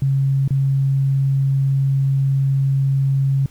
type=tone with dropouts; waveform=sine; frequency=136.4 Hz; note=C#3; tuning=28 cents flat; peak=-14 dBFS; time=0.02-3.46 s; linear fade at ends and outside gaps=2 ms; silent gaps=0.478-0.506 s; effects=added 73 Hz sine -49 dBFS peak until 3.5 s + pink hiss -51 dBFS RMS until 3.5 s